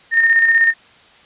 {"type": "tone with tremolo", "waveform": "sine", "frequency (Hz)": 1828, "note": "A#6", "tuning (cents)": -34, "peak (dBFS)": -8, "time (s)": [0.11, 0.74], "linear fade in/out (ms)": 50, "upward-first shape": "square", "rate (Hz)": 16, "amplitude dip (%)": 40, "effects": ["white hiss -47 dBFS RMS until 1.25 s", "resampled to 8000 Hz"]}